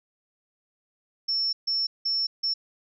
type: tone bursts at uneven times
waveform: sine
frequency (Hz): 5400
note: E8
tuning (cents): +41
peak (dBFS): -23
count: 4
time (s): 1.28-1.53 / 1.67-1.87 / 2.05-2.27 / 2.43-2.54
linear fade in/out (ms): 10
effects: none